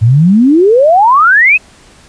sine exponential sweep, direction up, 104.7 to 2637 Hz, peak -3 dBFS, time 0.01-1.58 s, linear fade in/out 20 ms, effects pink hiss -41 dBFS RMS until 2.08 s + resampled to 22050 Hz

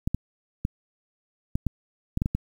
clicks, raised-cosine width 5 ms, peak -12 dBFS, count 9, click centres 0.075 / 0.146 / 0.651 / 1.555 / 1.667 / 2.174 / 2.219 / 2.259 / 2.35 s, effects 8-bit

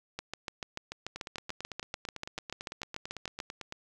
two click trains, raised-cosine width 0.2 ms, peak -22 / -19 dBFS, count 24 / 23, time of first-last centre 1.16-3.724 / 0.19-3.402 s, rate 8.97 / 6.85 Hz, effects none

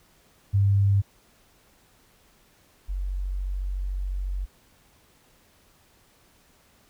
sine tone pair in turn, 99.4 / 46.91 Hz, G2 / F#1, +25 / +25 cents, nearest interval octave + minor second, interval 1300 cents, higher first, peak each -17 / -26 dBFS, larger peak first, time 0.53-1.02 / 2.88-4.46 s, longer second, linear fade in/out 20 ms, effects pink hiss -60 dBFS RMS until 6.89 s

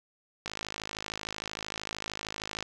click train, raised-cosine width 0.2 ms, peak -17 dBFS, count 116, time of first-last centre 0.46-2.626 s, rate 53.1 Hz, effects none

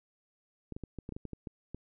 clicks, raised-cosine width 3 ms, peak -27 dBFS, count 11, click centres 0.723 / 0.765 / 0.837 / 0.987 / 1.091 / 1.123 / 1.165 / 1.253 / 1.333 / 1.472 / 1.746 s, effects none

